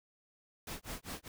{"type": "noise with tremolo", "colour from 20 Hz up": "pink", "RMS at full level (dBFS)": -41, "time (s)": [0.67, 1.28], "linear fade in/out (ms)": 2, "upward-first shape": "sine", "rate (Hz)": 5, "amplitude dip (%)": 100, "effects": []}